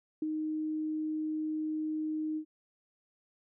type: tone with ADSR envelope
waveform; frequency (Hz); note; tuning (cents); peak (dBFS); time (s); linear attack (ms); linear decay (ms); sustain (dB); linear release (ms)
sine; 310.4; D#4; -4; -28; 0.22-2.45; 4; 21; -3; 81
effects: none